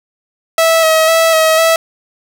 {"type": "tone with vibrato", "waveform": "sawtooth", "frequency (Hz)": 646, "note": "E5", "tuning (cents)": -35, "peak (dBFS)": -4, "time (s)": [0.58, 1.76], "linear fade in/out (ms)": 2, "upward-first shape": "square", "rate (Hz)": 2, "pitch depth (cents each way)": 21, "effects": []}